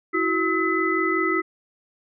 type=tone cluster; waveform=sine; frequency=328.1 / 373.3 / 1289 / 2008 Hz; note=E4 / F#4 / E6 / B6; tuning=-8 / +15 / -39 / +28 cents; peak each=-25 dBFS; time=0.13-1.42 s; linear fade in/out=20 ms; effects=none